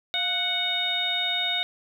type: harmonic tone with a mistuned harmonic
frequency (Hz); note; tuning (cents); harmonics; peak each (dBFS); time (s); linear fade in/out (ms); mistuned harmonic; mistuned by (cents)
740; F#5; 0; 1 / 2 / 3 / 4 / 5; -34 / -35 / -31 / -35 / -25; 0.14-1.63; 0; 1; -83
effects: 9-bit